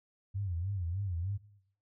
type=tone with vibrato; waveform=sine; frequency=92 Hz; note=F#2; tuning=9 cents flat; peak=-32 dBFS; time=0.34-1.38 s; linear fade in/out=20 ms; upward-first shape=sine; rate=3.3 Hz; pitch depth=170 cents each way; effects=noise-tail reverb RT60 0.7 s tail -18 dB re dry